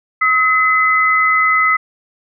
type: tone pair together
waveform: sine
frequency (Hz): 1279 / 2030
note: D#6 / B6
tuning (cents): +47 / +47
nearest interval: minor sixth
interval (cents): 800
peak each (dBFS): -13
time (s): 0.21-1.77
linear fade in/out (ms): 10
effects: none